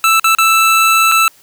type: tone with dropouts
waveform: 25% pulse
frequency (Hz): 1322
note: E6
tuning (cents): +5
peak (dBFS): -4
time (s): 0.04-1.28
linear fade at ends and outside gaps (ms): 1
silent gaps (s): 0.197-0.243 / 0.35-0.385 / 1.116-1.12
effects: white hiss -47 dBFS RMS until 1.42 s